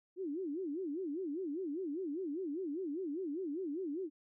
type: tone with vibrato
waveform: sine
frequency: 329.6 Hz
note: E4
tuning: in tune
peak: -36 dBFS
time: 0.16-4.1 s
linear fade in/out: 50 ms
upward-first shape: sine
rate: 5 Hz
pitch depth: 280 cents each way
effects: none